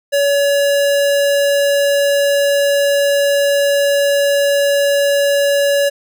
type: tone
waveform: square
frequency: 566 Hz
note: C#5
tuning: 36 cents sharp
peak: -12 dBFS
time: 0.12-5.9 s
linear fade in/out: 20 ms
effects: none